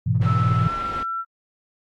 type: chord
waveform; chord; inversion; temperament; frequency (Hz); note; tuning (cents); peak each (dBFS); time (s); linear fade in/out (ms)
sine; E major; first; equal; 103.83 / 123.47 / 164.81; G#2 / B2 / E3; 0 / 0 / 0; -21 / -20 / -24; 0.06-0.68; 10
type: low-pass noise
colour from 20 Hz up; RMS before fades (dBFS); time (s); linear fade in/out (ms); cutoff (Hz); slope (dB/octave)
pink; -35; 0.22-1.03; 2; 2900; 12
type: tone with pitch glide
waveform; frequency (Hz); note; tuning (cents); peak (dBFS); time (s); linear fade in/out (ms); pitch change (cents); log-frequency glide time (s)
sine; 1315 to 1349.6; E6 to E6; -5 to +40; -24; 0.24-1.25; 50; +45; 0.59-0.72
effects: AAC 32 kbps